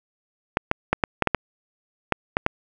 clicks, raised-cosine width 0.5 ms, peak -3 dBFS, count 10, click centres 0.571 / 0.714 / 0.93 / 1.038 / 1.223 / 1.273 / 1.347 / 2.123 / 2.369 / 2.464 s, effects none

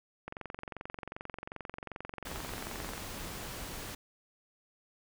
click train, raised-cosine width 0.5 ms, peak -25 dBFS, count 62, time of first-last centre 0.28-2.979 s, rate 22.6 Hz
pink noise, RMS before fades -42 dBFS, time 2.25-3.95 s, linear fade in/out 5 ms
effects none

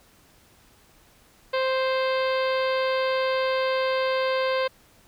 harmonic tone, 523.3 Hz, C5, in tune, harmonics 1 / 2 / 3 / 4 / 5 / 6 / 7 / 8 / 9, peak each -23 / -29 / -33 / -35 / -37 / -39 / -40 / -41 / -42 dBFS, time 1.53-4.68 s, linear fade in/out 10 ms, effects pink hiss -57 dBFS RMS until 5.07 s

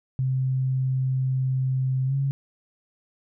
sine tone with pitch glide, 130.81 to 137.39 Hz, C3 to C#3, 0 to -15 cents, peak -21 dBFS, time 0.19-2.31 s, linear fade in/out 0 ms, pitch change +85 cents, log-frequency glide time 2.06-2.14 s, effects none

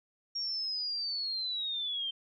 sine linear sweep, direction down, 5588 to 3129 Hz, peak -32 dBFS, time 0.35-2.11 s, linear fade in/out 10 ms, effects none

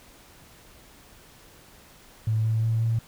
triangle tone with pitch steps, 110 / 111.34 / 112.7 / 114.08 Hz, A2 / A2 / A2 / A#2, 0 / +21 / +42 / -37 cents, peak -17 dBFS, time 2.27-2.99 s, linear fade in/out 5 ms, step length 180 ms, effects tanh soft clip ceiling -19 dBFS + pink hiss -52 dBFS RMS until 3.07 s

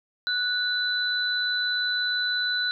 sine tone pair together, 1480 / 3997 Hz, F#6 / B7, 0 / +20 cents, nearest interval octave + perfect fourth, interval 1720 cents, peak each -26 dBFS, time 0.27-2.71 s, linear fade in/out 0 ms, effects none

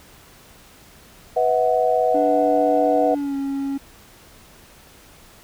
sine chord, B suspended fourth, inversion none, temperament equal with one note detuned, 493.9 / 644.6 / 740 Hz, B4 / E5 / F#5, 0 / -39 / 0 cents, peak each -20 dBFS, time 1.36-3.15 s, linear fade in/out 10 ms
triangle tone with pitch glide, 293.7 to 275.6 Hz, D4 to C#4, 0 to -10 cents, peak -20 dBFS, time 2.14-3.78 s, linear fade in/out 10 ms, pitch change -110 cents, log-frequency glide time 3.07-3.36 s
effects pink hiss -48 dBFS RMS until 5.43 s

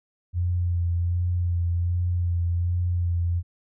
sine tone with vibrato, 87.31 Hz, F2, in tune, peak -21 dBFS, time 0.33-3.43 s, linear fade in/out 50 ms, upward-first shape sine, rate 1.3 Hz, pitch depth 25 cents each way, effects none

